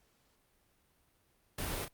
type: noise with echo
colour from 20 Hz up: pink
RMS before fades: -38 dBFS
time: 1.58-1.85 s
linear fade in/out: 5 ms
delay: 33 ms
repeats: 1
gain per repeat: -7 dB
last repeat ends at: 1.883 s
effects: pink hiss -72 dBFS RMS until 1.93 s + Opus 48 kbps